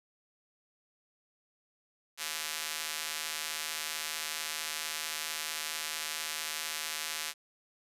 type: tone with high-pass filter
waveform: square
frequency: 77.78 Hz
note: D#2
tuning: in tune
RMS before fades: -37 dBFS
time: 2.17-7.34 s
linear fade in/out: 50 ms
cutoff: 2300 Hz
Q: 0.56
effects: resampled to 32000 Hz + 9-bit